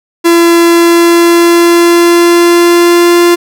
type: tone with pitch glide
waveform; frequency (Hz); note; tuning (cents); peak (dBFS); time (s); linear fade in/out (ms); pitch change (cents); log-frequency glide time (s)
45% pulse; 339.4 to 346.7; F4 to F4; -49 to -13; -3; 0.24-3.36; 20; +36; 0.59-3.21
effects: none